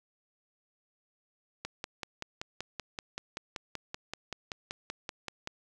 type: click train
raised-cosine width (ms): 0.2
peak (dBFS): -19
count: 21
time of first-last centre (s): 1.65-5.474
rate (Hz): 5.23
effects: none